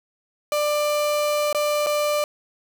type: tone with dropouts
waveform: 35% pulse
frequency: 593 Hz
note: D5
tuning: 17 cents sharp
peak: -18 dBFS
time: 0.52-2.24 s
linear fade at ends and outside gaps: 1 ms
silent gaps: 1.528-1.547 / 1.863-1.868 s
effects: 9-bit